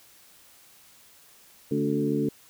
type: harmonic tone with a mistuned harmonic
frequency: 73.1 Hz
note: D2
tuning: 7 cents flat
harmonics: 2 / 3 / 4 / 5 / 6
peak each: -31 / -29 / -27 / -32 / -30 dBFS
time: 1.71-2.29 s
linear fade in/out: 5 ms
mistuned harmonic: 4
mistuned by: -29 cents
effects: white hiss -55 dBFS RMS until 2.49 s